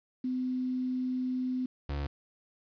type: tone pair in turn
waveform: sine / 35% pulse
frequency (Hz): 254.6 / 71.44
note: C4 / D2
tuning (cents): -47 / -47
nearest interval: octave + minor seventh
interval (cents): 2200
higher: first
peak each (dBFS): -29 / -30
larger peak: first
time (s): 0.24-1.66 / 1.89-2.07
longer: first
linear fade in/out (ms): 5
effects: resampled to 11025 Hz + 10-bit